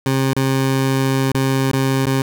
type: tone with dropouts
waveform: 20% pulse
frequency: 133.9 Hz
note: C3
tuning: 40 cents sharp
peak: -10 dBFS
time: 0.06-2.22 s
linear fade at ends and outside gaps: 2 ms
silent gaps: 0.334-0.365 / 1.318-1.346 / 1.715-1.733 / 2.056-2.068 s
effects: none